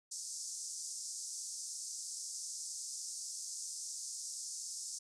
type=band-pass noise; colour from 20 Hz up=pink; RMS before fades=-44 dBFS; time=0.11-4.99 s; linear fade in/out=10 ms; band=5200 to 9200 Hz; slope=48 dB/octave; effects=none